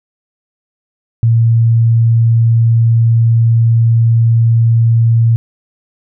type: tone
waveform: sine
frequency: 115 Hz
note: A#2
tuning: 23 cents flat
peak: -6 dBFS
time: 1.23-5.36 s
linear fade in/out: 0 ms
effects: none